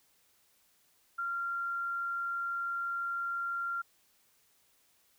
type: tone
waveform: sine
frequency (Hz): 1383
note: F6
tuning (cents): -17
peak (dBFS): -32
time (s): 1.18-3.82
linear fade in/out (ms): 10
effects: white hiss -69 dBFS RMS until 5.18 s